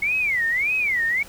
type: tone with vibrato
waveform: sine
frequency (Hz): 2157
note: C#7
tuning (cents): -48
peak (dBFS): -19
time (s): 0.02-1.23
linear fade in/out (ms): 5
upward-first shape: sine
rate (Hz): 1.7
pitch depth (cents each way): 290
effects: pink hiss -44 dBFS RMS until 1.28 s